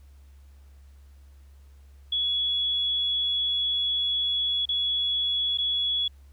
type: tone with dropouts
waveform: sine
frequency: 3376 Hz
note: G#7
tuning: 28 cents sharp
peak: -23 dBFS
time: 2.12-6.08 s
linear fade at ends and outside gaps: 5 ms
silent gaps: 4.655-4.689 / 5.575-5.584 s
effects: added 69 Hz sine -48 dBFS peak until 6.32 s + pink hiss -66 dBFS RMS until 6.32 s